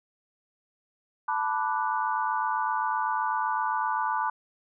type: chord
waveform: sine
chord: B minor seventh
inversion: third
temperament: equal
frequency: 880 / 987.8 / 1174.7 / 1480 Hz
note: A5 / B5 / D6 / F#6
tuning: 0 / 0 / 0 / 0 cents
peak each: -29 / -29 / -32 / -34 dBFS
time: 1.28-4.3 s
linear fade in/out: 5 ms
effects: none